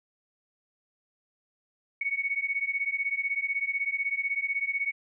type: beating tone pair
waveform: sine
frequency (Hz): 2217 / 2233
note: C#7 / C#7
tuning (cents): 0 / +12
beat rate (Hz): 16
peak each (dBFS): -30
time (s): 2.01-4.92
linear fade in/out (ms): 5
effects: none